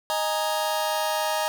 sawtooth chord, D# suspended fourth, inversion none, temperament just, 622.3 / 829.7 / 933.4 Hz, D#5 / G#5 / A#5, 0 / -2 / +2 cents, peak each -23 / -25 / -24 dBFS, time 0.1-1.48 s, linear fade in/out 0 ms, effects none

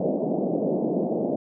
pink band-pass noise, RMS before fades -25 dBFS, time 0-1.36 s, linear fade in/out 5 ms, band 170 to 680 Hz, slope 48 dB/octave, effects none

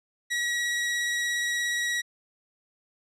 sawtooth tone with vibrato, 1916 Hz, A#6, 47 cents sharp, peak -22 dBFS, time 0.3-2.02 s, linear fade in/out 20 ms, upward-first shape sine, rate 17 Hz, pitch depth 10 cents each way, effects low-pass 9000 Hz 12 dB/octave

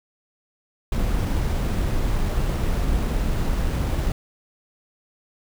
brown noise with sample-and-hold, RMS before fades -22 dBFS, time 0.92-4.12 s, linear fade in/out 2 ms, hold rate 11025 Hz, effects none

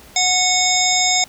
harmonic tone, 734 Hz, F#5, 14 cents flat, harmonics 1 / 3 / 5 / 7 / 9 / 10, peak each -21 / -21 / -21 / -21 / -21 / -21 dBFS, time 0.16-1.24 s, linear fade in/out 2 ms, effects pink hiss -44 dBFS RMS until 1.28 s

